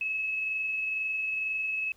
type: tone with amplitude modulation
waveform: sine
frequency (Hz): 2584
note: E7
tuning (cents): -35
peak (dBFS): -27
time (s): 0.01-1.92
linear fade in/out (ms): 2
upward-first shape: sine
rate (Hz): 22.1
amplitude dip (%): 25
effects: pink hiss -63 dBFS RMS until 1.96 s